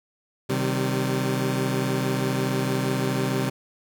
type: chord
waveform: 20% pulse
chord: C minor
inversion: none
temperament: equal with one note detuned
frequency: 130.81 / 155.56 / 193.08 Hz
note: C3 / Eb3 / G3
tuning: 0 / 0 / -26 cents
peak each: -20 / -26 / -23 dBFS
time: 0.49-3.5 s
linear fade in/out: 10 ms
effects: none